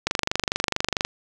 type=click train; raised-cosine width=0.2 ms; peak=-4 dBFS; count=25; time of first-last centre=0.07-1.05 s; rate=24.5 Hz; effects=none